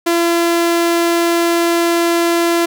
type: tone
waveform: sawtooth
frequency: 339.8 Hz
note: F4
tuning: 47 cents flat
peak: -8 dBFS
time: 0.06-2.66 s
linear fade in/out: 10 ms
effects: none